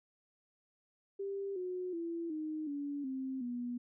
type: tone with pitch steps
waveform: sine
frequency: 395.1 / 364.4 / 336.1 / 310 / 285.9 / 263.7 / 243.2 Hz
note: G4 / F#4 / E4 / D#4 / D4 / C4 / B3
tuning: +14 / -26 / +34 / -6 / -46 / +14 / -26 cents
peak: -36 dBFS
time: 1.19-3.78 s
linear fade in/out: 10 ms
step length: 370 ms
effects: none